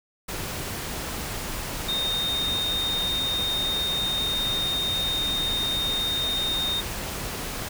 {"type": "tone in noise", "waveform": "sine", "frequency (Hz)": 3680, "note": "A#7", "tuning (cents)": -23, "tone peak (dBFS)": -24, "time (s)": [1.88, 6.81], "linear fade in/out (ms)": 10, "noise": "pink", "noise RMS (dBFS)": -32, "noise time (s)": [0.28, 7.69], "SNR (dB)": 5, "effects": []}